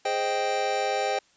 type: chord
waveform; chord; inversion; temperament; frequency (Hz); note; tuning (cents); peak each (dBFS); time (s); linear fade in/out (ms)
square; Ab major seventh; none; equal; 415.3 / 523.3 / 622.3 / 784; Ab4 / C5 / Eb5 / G5; 0 / 0 / 0 / 0; -33 / -31 / -33 / -28; 0.05-1.19; 5
effects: white hiss -62 dBFS RMS until 1.36 s + resampled to 16000 Hz